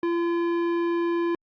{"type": "tone with tanh clipping", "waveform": "sine", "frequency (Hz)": 341, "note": "F4", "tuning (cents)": -41, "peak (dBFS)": -24, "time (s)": [0.03, 1.35], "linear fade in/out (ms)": 2, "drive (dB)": 14, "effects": ["Opus 48 kbps"]}